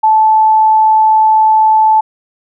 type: tone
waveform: sine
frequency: 872 Hz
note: A5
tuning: 16 cents flat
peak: -5 dBFS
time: 0.03-2.01 s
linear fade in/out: 10 ms
effects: none